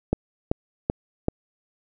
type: click train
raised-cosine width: 2 ms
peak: -7 dBFS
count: 4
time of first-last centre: 0.13-1.284 s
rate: 2.6 Hz
effects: none